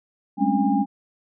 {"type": "tone cluster", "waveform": "sine", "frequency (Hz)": [197.1, 213.2, 267.2, 284.6, 809], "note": ["G3", "G#3", "C4", "C#4", "G#5"], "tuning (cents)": [10, 46, 36, 46, -46], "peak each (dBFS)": -24, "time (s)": [0.37, 0.86], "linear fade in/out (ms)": 50, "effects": []}